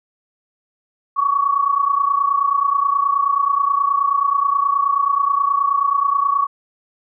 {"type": "tone pair together", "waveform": "sine", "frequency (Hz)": [1115, 1144.4], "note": ["C#6", "D6"], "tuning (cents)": [10, -45], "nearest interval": "unison", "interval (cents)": 45, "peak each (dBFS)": [-16, -19], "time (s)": [1.16, 6.47], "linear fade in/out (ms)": 20, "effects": []}